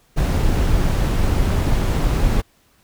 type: noise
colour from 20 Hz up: brown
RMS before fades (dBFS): -17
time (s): 0.16-2.42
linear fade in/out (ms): 20
effects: pink hiss -58 dBFS RMS until 2.83 s